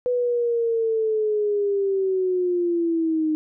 sine linear sweep, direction down, 496.6 to 307.5 Hz, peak -19 dBFS, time 0.06-3.35 s, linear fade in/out 0 ms, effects none

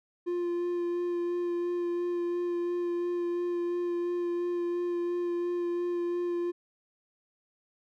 triangle tone with vibrato, 349.2 Hz, F4, in tune, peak -26 dBFS, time 0.26-6.52 s, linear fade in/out 20 ms, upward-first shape sine, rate 2.9 Hz, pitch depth 13 cents each way, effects none

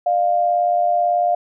sine tone pair together, 601.8 / 700 Hz, D5 / F5, +42 / +4 cents, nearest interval minor third, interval 262 cents, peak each -22 / -15 dBFS, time 0.06-1.35 s, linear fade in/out 5 ms, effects none

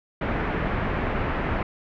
pink low-pass noise, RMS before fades -26 dBFS, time 0.21-1.63 s, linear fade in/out 5 ms, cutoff 2200 Hz, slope 24 dB/octave, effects none

